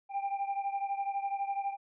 triangle beating tone pair, 791 / 803 Hz, G5 / G5, +15 / +41 cents, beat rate 12 Hz, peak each -31 / -35 dBFS, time 0.09-1.77 s, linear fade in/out 50 ms, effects resampled to 8000 Hz

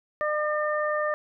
harmonic tone, 603 Hz, D5, 46 cents sharp, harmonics 1 / 2 / 3, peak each -26 / -29 / -31 dBFS, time 0.21-1.14 s, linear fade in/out 0 ms, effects none

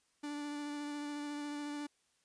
45% pulse tone with vibrato, 292.5 Hz, D4, 7 cents flat, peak -39 dBFS, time 0.23-1.87 s, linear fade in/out 10 ms, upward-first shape sine, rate 14 Hz, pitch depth 13 cents each way, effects white hiss -75 dBFS RMS until 2.24 s + resampled to 22050 Hz

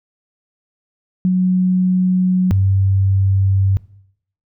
sine tone pair in turn, 183.9 / 96.86 Hz, F#3 / G2, -10 / -20 cents, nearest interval major seventh, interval 1110 cents, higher first, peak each -11 dBFS, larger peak neither, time 1.25-2.51 / 2.51-3.77 s, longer neither, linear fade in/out 0 ms, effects noise-tail reverb RT60 0.7 s tail -20 dB re dry

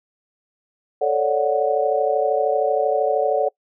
sine chord, D major seventh, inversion second, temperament equal with one note detuned, 440 / 554.4 / 587.3 / 737.4 Hz, A4 / C#5 / D5 / F#5, 0 / 0 / 0 / -6 cents, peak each -22 dBFS, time 1.01-3.49 s, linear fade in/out 10 ms, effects noise-tail reverb RT60 0.1 s tail -25 dB re dry

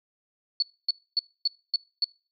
sine tone bursts, 4435 Hz, C#8, in tune, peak -20 dBFS, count 6, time 0.6-2.044 s, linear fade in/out 2 ms, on 24 ms, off 260 ms, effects noise-tail reverb RT60 0.4 s tail -25 dB re dry

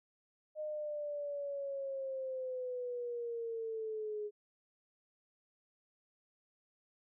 sine linear sweep, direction down, 615 to 415.3 Hz, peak -37 dBFS, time 0.55-4.31 s, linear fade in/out 50 ms, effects none

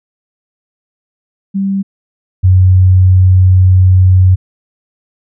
sine tone pair in turn, 195.5 / 92.69 Hz, G3 / F#2, -4 / +4 cents, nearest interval octave + minor second, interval 1292 cents, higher first, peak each -11 / -3 dBFS, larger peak second, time 1.54-1.83 / 2.43-4.36 s, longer second, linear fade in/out 20 ms, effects none

